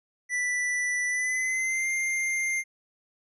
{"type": "tone with pitch glide", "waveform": "square", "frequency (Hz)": [1975.5, 2105], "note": ["B6", "C7"], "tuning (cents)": [0, 10], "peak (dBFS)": -26, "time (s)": [0.29, 2.64], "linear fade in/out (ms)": 50, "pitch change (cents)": 110, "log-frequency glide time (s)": [1.07, 1.9], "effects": ["resampled to 24000 Hz"]}